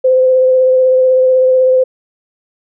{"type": "tone with vibrato", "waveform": "sine", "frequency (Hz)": 515, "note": "C5", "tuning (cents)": -28, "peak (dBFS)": -6, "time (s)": [0.04, 1.84], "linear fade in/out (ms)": 10, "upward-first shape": "triangle", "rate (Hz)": 16, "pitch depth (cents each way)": 18, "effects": []}